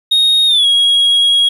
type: tone with pitch glide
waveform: sine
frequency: 3729 to 3303 Hz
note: A#7 to G#7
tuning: 0 to -10 cents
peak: -5 dBFS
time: 0.11-1.49 s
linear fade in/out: 10 ms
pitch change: -210 cents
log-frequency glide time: 0.47-0.66 s
effects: tanh soft clip ceiling -7 dBFS + 7-bit